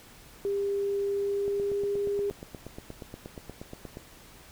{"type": "tone with pitch glide", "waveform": "sine", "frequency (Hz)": [400, 404.4], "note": ["G4", "G#4"], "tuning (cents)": [35, -46], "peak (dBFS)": -26, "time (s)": [0.45, 2.3], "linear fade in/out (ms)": 0, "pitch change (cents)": 19, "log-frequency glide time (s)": [1.09, 2.01]}
{"type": "click train", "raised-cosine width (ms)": 2, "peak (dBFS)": -26, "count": 22, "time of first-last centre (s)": [1.48, 3.971], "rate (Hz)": 8.43}
{"effects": ["pink hiss -52 dBFS RMS until 4.51 s"]}